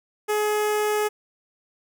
sawtooth tone with notch filter, 422 Hz, G#4, 28 cents sharp, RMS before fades -23 dBFS, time 0.28-1.09 s, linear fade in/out 20 ms, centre 4100 Hz, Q 1.6, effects none

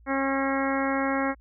harmonic tone, 271.4 Hz, C#4, 36 cents flat, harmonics 1 / 2 / 3 / 4 / 5 / 6 / 7 / 8, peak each -27 / -30 / -32 / -33 / -34 / -35 / -35 / -36 dBFS, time 0.06-1.35 s, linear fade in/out 50 ms, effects added 57 Hz sine -51 dBFS peak until 1.4 s

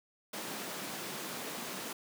pink high-pass noise, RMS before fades -41 dBFS, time 0.33-1.93 s, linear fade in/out 5 ms, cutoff 180 Hz, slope 24 dB/octave, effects none

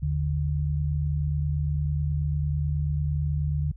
sine tone pair together, 77.71 / 146.83 Hz, D#2 / D3, -2 / 0 cents, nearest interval major seventh, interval 1102 cents, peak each -26 dBFS, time 0.02-3.72 s, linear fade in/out 10 ms, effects added 50 Hz sine -41 dBFS peak until 3.76 s

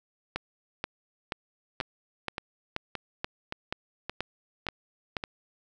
two click trains, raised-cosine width 0.3 ms, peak -17 / -14 dBFS, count 7 / 11, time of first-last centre 1.81-5.239 / 0.36-5.168 s, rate 1.75 / 2.08 Hz, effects none

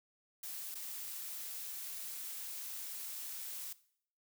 blue noise with dropouts, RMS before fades -44 dBFS, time 0.43-3.73 s, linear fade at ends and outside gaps 5 ms, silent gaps 0.745-0.752 s, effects noise-tail reverb RT60 0.6 s tail -18 dB re dry

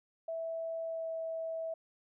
sine tone with pitch glide, 656 to 651.5 Hz, E5 to E5, -9 to -20 cents, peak -35 dBFS, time 0.28-1.74 s, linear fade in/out 5 ms, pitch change -11 cents, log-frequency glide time 0.84-1.09 s, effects none

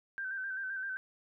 sine tone with vibrato, 1555 Hz, G6, 14 cents flat, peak -35 dBFS, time 0.18-0.97 s, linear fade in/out 0 ms, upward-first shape square, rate 7.7 Hz, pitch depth 37 cents each way, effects none

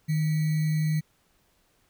sine tone with sample-and-hold, 155.56 Hz, D#3, in tune, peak -22 dBFS, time 0.08-1.01 s, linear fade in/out 20 ms, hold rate 2100 Hz, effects pink hiss -67 dBFS RMS until 1.89 s

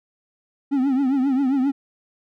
triangle tone with vibrato, 268.2 Hz, C4, 43 cents sharp, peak -15 dBFS, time 0.71-1.72 s, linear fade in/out 20 ms, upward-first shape triangle, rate 7.5 Hz, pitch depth 130 cents each way, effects none

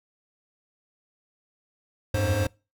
square tone cluster, 84.3 / 90.5 / 102 / 531 Hz, E2 / F#2 / G#2 / C5, +39 / -38 / -31 / +25 cents, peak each -33 / -30 / -26 / -29 dBFS, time 2.14-2.47 s, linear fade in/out 5 ms, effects noise-tail reverb RT60 0.3 s tail -25 dB re dry

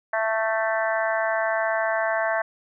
harmonic tone with a mistuned harmonic, 221.5 Hz, A3, 12 cents sharp, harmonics 3 / 4 / 5 / 6 / 7 / 8 / 9, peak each -24 / -30 / -31 / -38 / -29 / -30 / -35 dBFS, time 0.13-2.42 s, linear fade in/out 5 ms, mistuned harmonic 9, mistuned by -17 cents, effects none

